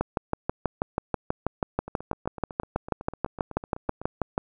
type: two click trains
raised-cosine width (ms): 1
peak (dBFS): -10 / -23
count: 28 / 18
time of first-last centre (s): 0.01-4.379 / 1.88-4.016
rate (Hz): 6.18 / 7.96
effects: none